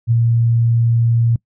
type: tone with ADSR envelope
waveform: sine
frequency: 116.54 Hz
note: A#2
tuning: in tune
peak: -9 dBFS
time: 0.07-1.36 s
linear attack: 42 ms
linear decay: 18 ms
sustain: -2 dB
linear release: 3 ms
effects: noise-tail reverb RT60 0.1 s tail -24 dB re dry